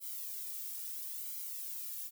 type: noise with flanger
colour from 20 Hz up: violet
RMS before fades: -42 dBFS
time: 0-2.11 s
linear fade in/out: 50 ms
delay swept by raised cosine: 1.1 to 2.01 ms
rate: 0.74 Hz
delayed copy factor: -0.9
effects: none